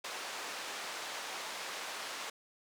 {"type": "band-pass noise", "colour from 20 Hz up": "pink", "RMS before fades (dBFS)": -42, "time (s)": [0.04, 2.3], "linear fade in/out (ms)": 5, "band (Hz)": [660, 7000], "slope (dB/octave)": 12, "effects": []}